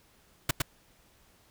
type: noise with echo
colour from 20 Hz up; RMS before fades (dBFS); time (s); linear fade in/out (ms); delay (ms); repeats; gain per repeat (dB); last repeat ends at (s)
pink; -25; 0.49-0.51; 5; 110; 1; -2; 0.62
effects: pink hiss -63 dBFS RMS until 1.5 s